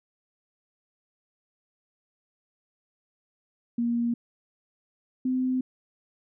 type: tone pair in turn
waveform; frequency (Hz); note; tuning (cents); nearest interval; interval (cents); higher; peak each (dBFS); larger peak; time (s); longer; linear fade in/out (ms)
sine; 236.1 / 256.5; A#3 / C4; +22 / -34; minor second; 144; second; -23; neither; 3.78-4.14 / 5.25-5.61; neither; 5
effects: none